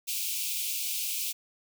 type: high-pass noise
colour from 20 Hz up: white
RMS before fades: -32 dBFS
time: 0.07-1.33 s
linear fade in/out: 20 ms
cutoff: 2300 Hz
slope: 96 dB/octave
effects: none